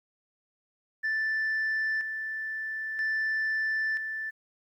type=tone with tremolo; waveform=sine; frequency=1762 Hz; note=A6; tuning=2 cents sharp; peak=-24 dBFS; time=1.03-4.31 s; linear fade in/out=20 ms; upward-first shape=square; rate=0.51 Hz; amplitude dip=55%; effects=tanh soft clip ceiling -24 dBFS + 11-bit